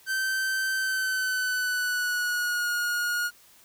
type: tone with pitch glide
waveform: 45% pulse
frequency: 1549 to 1436.9 Hz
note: G6 to F6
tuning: -21 to +49 cents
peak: -25 dBFS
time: 0.06-3.31 s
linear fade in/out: 50 ms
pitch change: -130 cents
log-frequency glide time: 0.75-2.7 s
effects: white hiss -56 dBFS RMS until 3.64 s